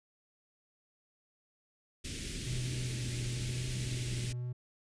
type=band-stop noise; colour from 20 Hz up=pink; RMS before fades=-40 dBFS; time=2.04-4.33 s; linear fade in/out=10 ms; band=380 to 2100 Hz; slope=24 dB/octave
type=tone with vibrato; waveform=triangle; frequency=123.47 Hz; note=B2; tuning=in tune; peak=-33 dBFS; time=2.46-4.53 s; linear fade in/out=10 ms; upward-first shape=triangle; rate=1 Hz; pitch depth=36 cents each way
effects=resampled to 22050 Hz